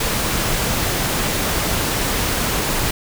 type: noise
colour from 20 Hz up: pink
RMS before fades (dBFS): -20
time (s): 0-2.91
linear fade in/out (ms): 5
effects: none